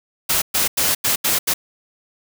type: noise bursts at uneven times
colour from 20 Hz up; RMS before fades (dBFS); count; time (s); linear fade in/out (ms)
white; -18; 6; 0.29-0.42 / 0.54-0.68 / 0.77-0.95 / 1.04-1.16 / 1.24-1.39 / 1.47-1.54; 10
effects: none